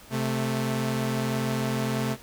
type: tone pair together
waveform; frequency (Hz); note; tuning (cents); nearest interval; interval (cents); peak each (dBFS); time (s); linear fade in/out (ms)
sawtooth; 130.72 / 220; C3 / A3; -1 / 0; major sixth; 901; -24; 0.1-2.17; 50
effects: pink hiss -49 dBFS RMS until 2.22 s